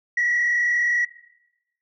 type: tone with frequency modulation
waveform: sine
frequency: 1928 Hz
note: B6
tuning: 42 cents flat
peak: -17 dBFS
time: 0.17-1.05 s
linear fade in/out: 5 ms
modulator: 37.4 Hz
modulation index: 1.1
effects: noise-tail reverb RT60 0.9 s tail -19 dB re dry + tanh soft clip ceiling -15 dBFS